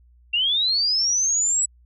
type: linear sweep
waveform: sine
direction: up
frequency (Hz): 2713 to 7902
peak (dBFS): -18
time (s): 0.33-1.66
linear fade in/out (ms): 10
effects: added 60 Hz sine -51 dBFS peak until 1.85 s